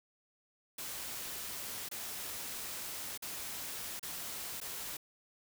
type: noise with dropouts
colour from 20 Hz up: white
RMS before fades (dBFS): -42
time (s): 0.78-4.97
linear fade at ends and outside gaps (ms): 5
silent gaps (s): 1.888-1.913 / 3.176-3.222 / 3.995-4.028 / 4.603-4.613
effects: none